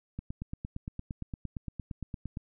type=click train; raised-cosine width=5 ms; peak=-24 dBFS; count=20; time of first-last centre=0.19-2.371 s; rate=8.71 Hz; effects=none